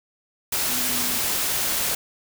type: tone in noise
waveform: sine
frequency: 246.9 Hz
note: B3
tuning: in tune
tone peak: -35 dBFS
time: 0.69-1.18 s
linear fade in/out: 5 ms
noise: white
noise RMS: -24 dBFS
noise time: 0.52-1.95 s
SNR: -14 dB
effects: none